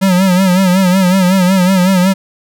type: tone with vibrato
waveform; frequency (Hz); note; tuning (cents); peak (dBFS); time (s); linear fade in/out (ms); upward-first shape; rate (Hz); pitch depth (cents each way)
square; 185.8; F#3; +7; -8; 0.01-2.14; 20; sine; 5.4; 80
effects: none